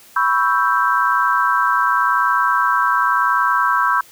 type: chord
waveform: sine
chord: C# half-diminished seventh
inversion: third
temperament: equal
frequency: 987.8 / 1108.7 / 1318.5 / 1568 Hz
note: B5 / C#6 / E6 / G6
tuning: 0 / 0 / 0 / 0 cents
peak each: -19 dBFS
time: 0.16-4.01 s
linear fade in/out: 5 ms
effects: white hiss -46 dBFS RMS until 4.11 s